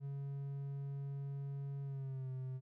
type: tone with pitch glide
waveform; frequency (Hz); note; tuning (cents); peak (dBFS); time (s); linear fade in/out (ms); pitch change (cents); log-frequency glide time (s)
triangle; 139.3 to 129.97; C#3 to C3; +9 to -11; -38; 0-2.61; 50; -120; 1.83-2.3
effects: none